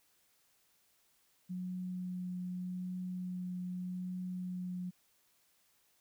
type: tone with vibrato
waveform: sine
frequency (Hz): 181.6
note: F#3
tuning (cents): -32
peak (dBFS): -37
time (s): 1.49-4.91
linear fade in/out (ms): 20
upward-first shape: triangle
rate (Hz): 0.83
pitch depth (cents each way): 11
effects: white hiss -72 dBFS RMS until 6 s